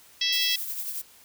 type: harmonic tone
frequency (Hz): 659.3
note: E5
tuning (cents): 0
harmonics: 3 / 4 / 5 / 6 / 7 / 8 / 9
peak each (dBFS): -34 / -32 / -26 / -32 / -33 / -29 / -39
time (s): 0.21-0.56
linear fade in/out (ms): 5
type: noise with tremolo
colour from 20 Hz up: violet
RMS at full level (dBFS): -31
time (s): 0.32-1.02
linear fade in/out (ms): 10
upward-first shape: triangle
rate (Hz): 11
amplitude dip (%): 50
effects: white hiss -54 dBFS RMS until 1.24 s